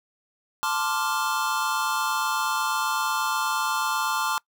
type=chord; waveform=square; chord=D minor seventh; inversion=second; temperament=equal; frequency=880 / 1046.5 / 1174.7 / 1396.9 Hz; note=A5 / C6 / D6 / F6; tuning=0 / 0 / 0 / 0 cents; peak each=-30 dBFS; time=0.63-4.38 s; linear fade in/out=0 ms; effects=noise-tail reverb RT60 0.1 s tail -25 dB re dry